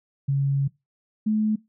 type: tone pair in turn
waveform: sine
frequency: 138.59 / 215 Hz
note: C#3 / A3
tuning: 0 / -40 cents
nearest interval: minor sixth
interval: 760 cents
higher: second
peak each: -19 dBFS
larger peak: neither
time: 0.28-0.68 / 1.26-1.56 s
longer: first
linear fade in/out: 10 ms
effects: noise-tail reverb RT60 0.2 s tail -21 dB re dry